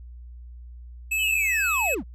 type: tone with pitch glide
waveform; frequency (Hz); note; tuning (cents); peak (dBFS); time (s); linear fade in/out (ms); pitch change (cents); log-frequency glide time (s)
square; 2601 to 2579; E7 to E7; -24 to -39; -23; 1.11-1.95; 10; -15; 1.42-1.75
type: linear sweep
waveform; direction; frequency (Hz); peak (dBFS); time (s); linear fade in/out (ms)
triangle; down; 3136 to 133.2; -24; 1.18-2.04; 50
effects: added 60 Hz sine -39 dBFS peak until 2.14 s